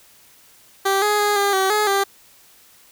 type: tone with pitch steps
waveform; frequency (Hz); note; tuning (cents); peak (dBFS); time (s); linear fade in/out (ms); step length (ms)
15% pulse; 390.6 / 417.9 / 414 / 402 / 382.5 / 422.7 / 395.1; G4 / G#4 / G#4 / G4 / G4 / G#4 / G4; -6 / +11 / -5 / +44 / -42 / +31 / +14; -10; 0.85-2.04; 10; 170
effects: white hiss -51 dBFS RMS until 2.91 s